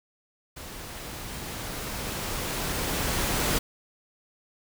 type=noise with level ramp; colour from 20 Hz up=pink; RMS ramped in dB=-41 to -25 dBFS; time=0.56-3.59 s; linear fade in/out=10 ms; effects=none